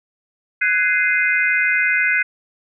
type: chord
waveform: sine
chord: Ab dominant seventh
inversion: third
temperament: just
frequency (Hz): 1495.1 / 1661.2 / 2077 / 2492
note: Gb6 / Ab6 / C7 / Eb7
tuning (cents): +18 / 0 / -13 / +2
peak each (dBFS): -19 / -24 / -18 / -22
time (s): 0.61-2.23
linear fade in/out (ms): 10
effects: none